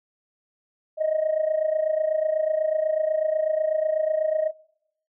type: tone with amplitude modulation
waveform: sine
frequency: 625 Hz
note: D#5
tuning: 8 cents sharp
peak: -16 dBFS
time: 0.97-4.52 s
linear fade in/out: 50 ms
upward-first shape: sine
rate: 28.1 Hz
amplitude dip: 75%
effects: noise-tail reverb RT60 0.8 s tail -25 dB re dry + tanh soft clip ceiling -15 dBFS